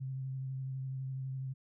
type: tone with vibrato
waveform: sine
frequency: 132.4 Hz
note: C3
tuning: 21 cents sharp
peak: -36 dBFS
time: 0-1.54 s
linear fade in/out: 20 ms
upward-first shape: sine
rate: 12 Hz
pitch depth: 18 cents each way
effects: none